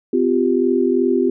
sine chord, C suspended fourth, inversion none, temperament equal with one note detuned, 255.7 / 349.2 / 392 Hz, C4 / F4 / G4, -40 / 0 / 0 cents, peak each -18 dBFS, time 0.13-1.3 s, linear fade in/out 5 ms, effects none

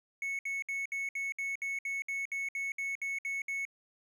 triangle tone bursts, 2205 Hz, C#7, 10 cents flat, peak -31 dBFS, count 15, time 0.22-3.652 s, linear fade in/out 2 ms, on 170 ms, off 63 ms, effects none

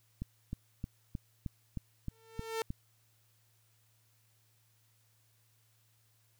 click train, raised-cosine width 5 ms, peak -25 dBFS, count 9, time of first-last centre 0.22-2.704 s, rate 3.22 Hz
sawtooth tone with exponential growth, 449.7 Hz, A4, 38 cents sharp, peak -27 dBFS, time 2.11-2.62 s, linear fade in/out 2 ms, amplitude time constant 110 ms
effects added 111 Hz sine -70 dBFS peak until 6.39 s + white hiss -72 dBFS RMS until 6.39 s

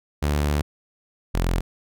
sawtooth tone pair in turn, 73.42 / 43.24 Hz, D2 / F1, 0 / -16 cents, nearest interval major sixth, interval 916 cents, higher first, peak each -16 dBFS, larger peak neither, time 0.22-0.62 / 1.34-1.61 s, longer first, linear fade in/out 10 ms, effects none

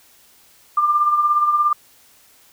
sine tone with tremolo, 1194 Hz, D6, 28 cents sharp, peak -11 dBFS, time 0.77-1.73 s, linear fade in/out 5 ms, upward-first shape triangle, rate 17 Hz, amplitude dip 60%, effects white hiss -52 dBFS RMS until 2.52 s

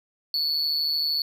triangle tone with amplitude modulation, 4435 Hz, C#8, in tune, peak -18 dBFS, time 0.34-1.22 s, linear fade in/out 2 ms, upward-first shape sine, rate 153 Hz, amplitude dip 75%, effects none

